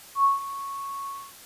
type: tone with ADSR envelope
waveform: sine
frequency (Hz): 1105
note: C#6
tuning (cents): -6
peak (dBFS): -15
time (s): 0.15-1.33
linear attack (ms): 92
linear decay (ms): 150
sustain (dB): -16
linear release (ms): 250
effects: white hiss -47 dBFS RMS until 1.45 s + resampled to 32000 Hz